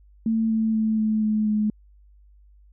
sine tone with pitch steps, 223.7 / 221.4 / 219.1 / 216.8 / 214.6 / 212.4 Hz, A3 / A3 / A3 / A3 / A3 / G#3, +29 / +11 / -7 / -25 / -43 / +39 cents, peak -19 dBFS, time 0.26-1.7 s, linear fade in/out 2 ms, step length 240 ms, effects added 50 Hz sine -50 dBFS peak until 2.72 s

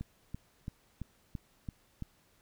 click train, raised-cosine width 5 ms, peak -26 dBFS, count 7, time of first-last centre 0.01-2.023 s, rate 2.98 Hz, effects pink hiss -68 dBFS RMS until 2.41 s

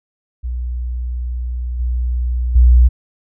sine tone with level steps, 61 Hz, B1, 21 cents flat, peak -19 / -15 / -5 dBFS, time 0.43-2.89 s, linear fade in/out 20 ms, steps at 1.79 / 2.55 s, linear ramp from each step 10 ms, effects none

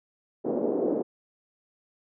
pink band-pass noise, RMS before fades -27 dBFS, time 0.44-1.03 s, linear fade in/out 20 ms, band 280 to 530 Hz, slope 24 dB/octave, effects none

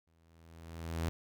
sawtooth tone with exponential growth, 82.41 Hz, E2, in tune, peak -27 dBFS, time 0.07-1.09 s, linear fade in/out 0 ms, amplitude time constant 220 ms, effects none

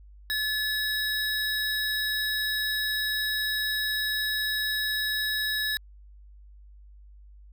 square tone pair together, 1721 / 3819 Hz, A6 / A#7, -39 / +41 cents, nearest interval octave + major second, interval 1380 cents, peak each -29 / -30 dBFS, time 0.3-5.77 s, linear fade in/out 0 ms, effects added 50 Hz sine -47 dBFS peak until 7.52 s

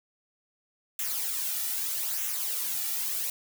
blue noise with flanger, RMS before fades -31 dBFS, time 0.99-3.3 s, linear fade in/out 2 ms, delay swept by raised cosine 0.21 to 1.91 ms, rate 0.8 Hz, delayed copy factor -0.6, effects none

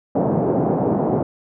pink band-pass noise, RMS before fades -19 dBFS, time 0.15-1.23 s, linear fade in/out 5 ms, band 140 to 740 Hz, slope 24 dB/octave, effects none

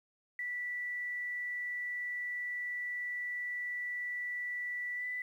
sine tone with pitch glide, 1963 to 1988.1 Hz, B6 to B6, -11 to +11 cents, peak -35 dBFS, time 0.39-5.22 s, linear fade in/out 2 ms, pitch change +22 cents, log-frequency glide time 4.95-5.06 s, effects 11-bit

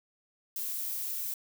violet noise, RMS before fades -35 dBFS, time 0.56-1.34 s, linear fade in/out 2 ms, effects none

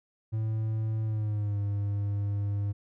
triangle tone with pitch glide, 110 to 101.45 Hz, A2 to G#2, 0 to -40 cents, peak -25 dBFS, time 0.32-2.73 s, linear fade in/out 20 ms, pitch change -140 cents, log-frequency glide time 1.04-1.58 s, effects none

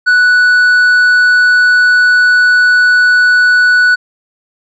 triangle tone with tanh clipping, 1480 Hz, F#6, in tune, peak -6 dBFS, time 0.06-3.96 s, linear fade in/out 20 ms, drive 9 dB, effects none

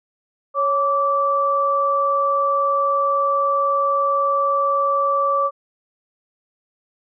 sine tone pair together, 554.4 / 1161.9 Hz, C#5 / D6, 0 / -19 cents, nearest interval octave + minor second, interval 1281 cents, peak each -21 / -17 dBFS, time 0.54-5.51 s, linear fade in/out 50 ms, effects none

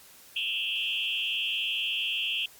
sine tone with frequency modulation, 2960 Hz, F#7, in tune, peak -27 dBFS, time 0.36-2.46 s, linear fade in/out 5 ms, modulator 113 Hz, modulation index 3.2, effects white hiss -53 dBFS RMS until 2.59 s + Opus 48 kbps

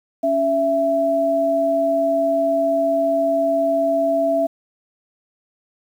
sine tone pair together, 279.6 / 665 Hz, C#4 / E5, +15 / +15 cents, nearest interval octave + minor third, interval 1500 cents, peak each -23 / -16 dBFS, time 0.23-4.47 s, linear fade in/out 10 ms, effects 8-bit

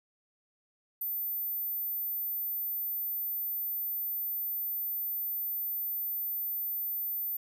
sine tone, 14080 Hz, A9, in tune, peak -31 dBFS, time 1.01-7.37 s, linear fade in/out 5 ms, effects none

